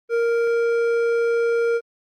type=tone with hard clipping; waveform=sine; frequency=466.2 Hz; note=A#4; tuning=in tune; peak=-19 dBFS; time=0.09-1.81 s; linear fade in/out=50 ms; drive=8 dB; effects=Opus 24 kbps